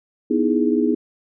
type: chord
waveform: sine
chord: E major seventh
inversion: second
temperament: equal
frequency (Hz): 246.9 / 311.1 / 329.6 / 415.3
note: B3 / D#4 / E4 / G#4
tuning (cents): 0 / 0 / 0 / 0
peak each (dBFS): -20 / -20 / -23 / -22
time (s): 0.3-0.95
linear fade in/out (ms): 10
effects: none